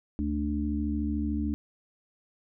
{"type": "harmonic tone", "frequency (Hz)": 73.6, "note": "D2", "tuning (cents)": 4, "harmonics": [1, 3, 4], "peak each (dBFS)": [-31, -31, -31], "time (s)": [0.19, 1.54], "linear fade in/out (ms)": 0, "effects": []}